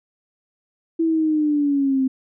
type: linear sweep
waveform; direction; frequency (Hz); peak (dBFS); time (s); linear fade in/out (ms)
sine; down; 330.5 to 260; -16; 0.99-2.08; 10
effects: none

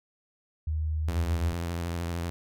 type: tone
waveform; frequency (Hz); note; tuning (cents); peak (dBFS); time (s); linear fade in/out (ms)
sine; 77.78; D#2; 0; -26; 0.67-1.53; 5
type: tone with vibrato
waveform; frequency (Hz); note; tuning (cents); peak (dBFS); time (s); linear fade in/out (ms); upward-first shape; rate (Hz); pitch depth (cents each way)
sawtooth; 85.3; F2; -40; -26; 1.08-2.3; 0; square; 13; 35
effects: none

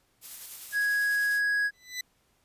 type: noise with tremolo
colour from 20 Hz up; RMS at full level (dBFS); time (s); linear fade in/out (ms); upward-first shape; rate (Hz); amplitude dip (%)
blue; -40; 0.21-1.42; 50; square; 10; 25
type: tone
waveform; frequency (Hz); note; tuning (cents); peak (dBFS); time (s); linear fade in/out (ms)
triangle; 1661.2; G#6; 0; -22; 0.72-1.71; 50
type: tone with exponential growth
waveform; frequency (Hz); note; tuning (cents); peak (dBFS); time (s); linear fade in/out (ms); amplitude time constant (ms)
20% pulse; 1996; B6; +18; -24; 1.73-2.01; 5; 60
effects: pink hiss -69 dBFS RMS until 2.44 s + resampled to 32000 Hz

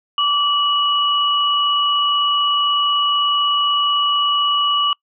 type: tone pair together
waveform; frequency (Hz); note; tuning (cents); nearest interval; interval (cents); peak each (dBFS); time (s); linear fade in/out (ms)
sine; 1159.9 / 2929; D6 / F#7; -22 / -18; octave + major third; 1604; -17 / -17; 0.18-4.93; 2
effects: noise-tail reverb RT60 0.1 s tail -26 dB re dry

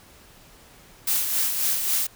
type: noise with tremolo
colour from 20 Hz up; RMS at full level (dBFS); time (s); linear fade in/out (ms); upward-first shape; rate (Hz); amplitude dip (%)
blue; -22; 1.07-2.07; 5; sine; 3.7; 45
effects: pink hiss -51 dBFS RMS until 2.15 s

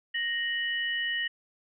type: tone pair together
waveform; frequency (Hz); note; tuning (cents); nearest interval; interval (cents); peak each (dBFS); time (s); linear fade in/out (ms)
sine; 1867 / 2956; A#6 / F#7; +2 / -2; minor sixth; 796; -29 / -32; 0.14-1.28; 10
effects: none

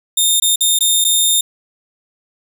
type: tone with dropouts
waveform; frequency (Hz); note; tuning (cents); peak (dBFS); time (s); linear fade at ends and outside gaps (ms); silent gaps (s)
15% pulse; 3642; A#7; -41; -4; 0.17-1.41; 5; 0.4-0.421 / 0.559-0.607 / 0.789-0.807 / 1.043-1.048
effects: none

